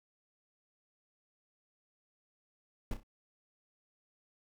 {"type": "noise with echo", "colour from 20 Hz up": "brown", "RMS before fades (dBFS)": -34, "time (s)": [2.91, 2.94], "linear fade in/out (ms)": 2, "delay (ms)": 31, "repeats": 3, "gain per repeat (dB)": -9, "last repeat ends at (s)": 3.033, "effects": []}